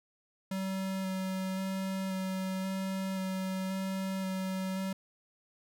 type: tone with vibrato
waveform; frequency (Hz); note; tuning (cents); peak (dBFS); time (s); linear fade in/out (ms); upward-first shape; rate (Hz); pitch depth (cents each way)
square; 190; F#3; +46; -33; 0.51-4.93; 5; square; 0.94; 10
effects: none